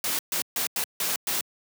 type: noise bursts at uneven times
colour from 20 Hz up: white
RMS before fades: -27 dBFS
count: 6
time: 0.04-0.19 / 0.32-0.42 / 0.56-0.67 / 0.76-0.84 / 1-1.16 / 1.27-1.41 s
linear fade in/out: 2 ms
effects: high-pass 150 Hz 12 dB/octave